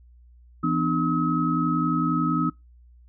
sine tone cluster, 166.6 / 250.6 / 301.6 / 1279 Hz, E3 / B3 / D4 / D#6, +19 / +25 / +46 / +47 cents, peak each -26 dBFS, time 0.63-2.5 s, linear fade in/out 10 ms, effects noise-tail reverb RT60 0.2 s tail -25 dB re dry + added 60 Hz sine -49 dBFS peak until 3.08 s

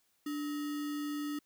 sine tone with sample-and-hold, 293.7 Hz, D4, in tune, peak -34 dBFS, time 0.26-1.39 s, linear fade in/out 5 ms, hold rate 1575 Hz, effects white hiss -74 dBFS RMS until 1.45 s

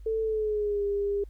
sine tone with pitch glide, 443 to 403.9 Hz, A4 to G#4, +12 to -48 cents, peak -25 dBFS, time 0.06-1.24 s, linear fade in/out 5 ms, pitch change -160 cents, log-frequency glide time 0.22-0.84 s, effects added 50 Hz sine -42 dBFS peak until 1.29 s + pink hiss -70 dBFS RMS until 1.29 s

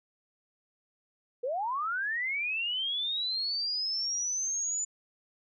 sine linear sweep, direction up, 462.4 to 7040 Hz, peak -29 dBFS, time 1.43-4.85 s, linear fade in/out 10 ms, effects none

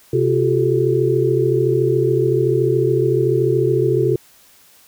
sine tone cluster, 130.4 / 349.8 / 383.6 / 431 Hz, C3 / F4 / G4 / A4, -5 / +3 / -37 / -36 cents, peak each -19 dBFS, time 0.13-4.16 s, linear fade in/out 5 ms, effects white hiss -50 dBFS RMS until 4.87 s

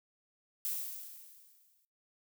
violet noise with exponential decay, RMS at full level -34 dBFS, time 0.65-1.85 s, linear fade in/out 0 ms, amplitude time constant 260 ms, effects noise-tail reverb RT60 0.4 s tail -25 dB re dry

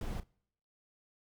brown noise with echo, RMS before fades -38 dBFS, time 0.01-0.2 s, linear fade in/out 2 ms, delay 34 ms, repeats 1, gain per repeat -15 dB, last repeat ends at 0.234 s, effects noise-tail reverb RT60 0.7 s tail -26 dB re dry

